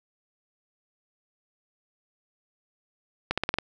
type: accelerating click train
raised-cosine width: 0.3 ms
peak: -9 dBFS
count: 6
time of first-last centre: 3.31-3.586 s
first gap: 66 ms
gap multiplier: 0.91
effects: none